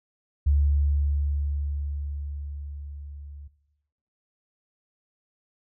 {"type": "tone with level ramp", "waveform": "sine", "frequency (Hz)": 71.9, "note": "D2", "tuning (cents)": -36, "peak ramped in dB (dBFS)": [-17, -40], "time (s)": [0.46, 3.48], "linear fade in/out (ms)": 10, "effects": ["noise-tail reverb RT60 1.0 s tail -17 dB re dry"]}